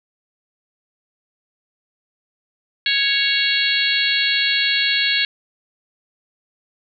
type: harmonic tone with a mistuned harmonic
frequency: 554.4 Hz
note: C#5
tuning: in tune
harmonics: 3 / 4 / 5 / 6 / 7 / 8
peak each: -23 / -23 / -23 / -23 / -23 / -23 dBFS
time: 2.86-5.25 s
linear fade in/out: 2 ms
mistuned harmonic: 8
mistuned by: -35 cents
effects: none